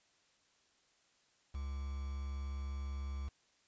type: tone with quantisation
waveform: triangle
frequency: 69.1 Hz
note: C#2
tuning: 5 cents flat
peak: -36 dBFS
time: 1.54-3.29 s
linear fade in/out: 10 ms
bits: 9
effects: white hiss -72 dBFS RMS until 3.67 s + resampled to 16000 Hz